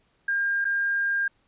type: tone with dropouts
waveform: sine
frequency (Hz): 1607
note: G6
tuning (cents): +43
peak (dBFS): -22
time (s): 0.28-1.28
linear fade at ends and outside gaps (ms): 5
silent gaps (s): 0.645-0.651
effects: pink hiss -67 dBFS RMS until 1.47 s + resampled to 8000 Hz